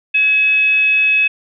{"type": "tone with frequency modulation", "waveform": "sine", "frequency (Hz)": 2565, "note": "E7", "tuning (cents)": -48, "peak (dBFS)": -10, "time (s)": [0.14, 1.28], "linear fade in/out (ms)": 10, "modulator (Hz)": 896, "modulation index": 0.23, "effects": []}